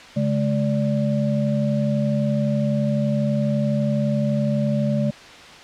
sine tone cluster, 140.3 / 212.2 / 584 Hz, C#3 / G#3 / D5, +21 / +38 / -10 cents, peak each -22 / -21 / -26 dBFS, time 0.16-5.11 s, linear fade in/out 10 ms, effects white hiss -41 dBFS RMS until 5.63 s + low-pass 4000 Hz 12 dB/octave

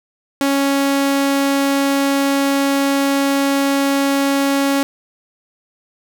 sawtooth tone, 277.2 Hz, C#4, in tune, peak -10 dBFS, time 0.41-4.83 s, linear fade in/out 0 ms, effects none

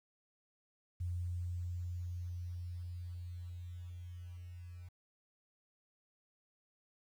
sine tone with level ramp, 88.1 Hz, F2, 16 cents sharp, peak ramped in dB -35 to -47 dBFS, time 1-4.89 s, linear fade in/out 10 ms, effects 11-bit

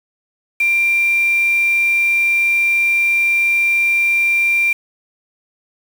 sine tone with quantisation, 2373 Hz, D7, 17 cents sharp, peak -12 dBFS, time 0.6-4.73 s, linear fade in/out 5 ms, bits 5, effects none

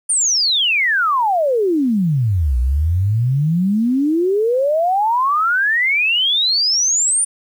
sine exponential two-way sweep, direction down then up, 9380 to 59.3 to 9380 Hz, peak -13 dBFS, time 0.09-7.25 s, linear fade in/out 10 ms, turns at 2.58 s, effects 8-bit

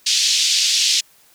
white band-pass noise, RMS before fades -17 dBFS, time 0.06-1.01 s, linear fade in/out 10 ms, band 3000 to 6000 Hz, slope 24 dB/octave, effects white hiss -53 dBFS RMS until 1.34 s

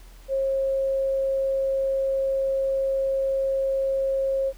sine tone, 539 Hz, C#5, 49 cents flat, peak -21 dBFS, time 0.28-4.53 s, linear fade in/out 50 ms, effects added 41 Hz sine -44 dBFS peak until 4.57 s + pink hiss -54 dBFS RMS until 4.57 s

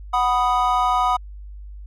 triangle chord, B major, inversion second, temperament equal, 740 / 987.8 / 1244.5 Hz, F#5 / B5 / D#6, 0 / 0 / 0 cents, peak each -19 dBFS, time 0.13-1.17 s, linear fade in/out 10 ms, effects added 50 Hz sine -34 dBFS peak until 1.86 s

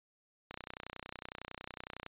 click train, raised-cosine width 0.3 ms, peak -26 dBFS, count 49, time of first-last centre 0.51-2.063 s, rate 30.9 Hz, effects resampled to 8000 Hz

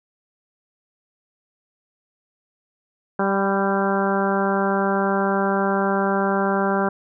harmonic tone with a mistuned harmonic, 196 Hz, G3, in tune, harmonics 1 / 2 / 3 / 4 / 5 / 6 / 7 / 8, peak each -23 / -24 / -26 / -26 / -28 / -32 / -28 / -30 dBFS, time 3.19-6.89 s, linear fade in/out 5 ms, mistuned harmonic 5, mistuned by +22 cents, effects none

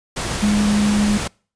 sine tone in noise, 207.7 Hz, G#3, in tune, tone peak -14 dBFS, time 0.42-1.18 s, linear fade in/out 10 ms, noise pink, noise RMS -24 dBFS, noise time 0.16-1.28 s, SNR +7 dB, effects noise-tail reverb RT60 0.4 s tail -26 dB re dry + resampled to 22050 Hz

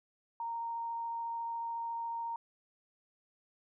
sine tone with vibrato, 927 Hz, A#5, 10 cents flat, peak -35 dBFS, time 0.4-2.36 s, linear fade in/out 2 ms, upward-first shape triangle, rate 14 Hz, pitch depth 8 cents each way, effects none

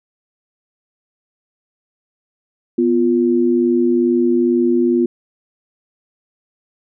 sine tone pair together, 246.9 / 349.2 Hz, B3 / F4, 0 / 0 cents, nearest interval tritone, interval 600 cents, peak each -15 / -14 dBFS, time 2.78-5.06 s, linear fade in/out 5 ms, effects none

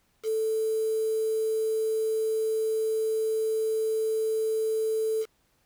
sine tone with quantisation, 440 Hz, A4, in tune, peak -24 dBFS, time 0.23-5.26 s, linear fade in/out 50 ms, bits 7, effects pink hiss -69 dBFS RMS until 5.65 s

